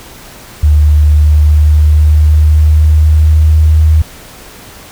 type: tone with pitch glide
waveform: sine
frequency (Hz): 75 to 78.14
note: D2 to D#2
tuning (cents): +37 to +8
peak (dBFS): -3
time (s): 0.63-4.02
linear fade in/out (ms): 5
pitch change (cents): +71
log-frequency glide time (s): 1.06-3.9
effects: pink hiss -33 dBFS RMS until 4.91 s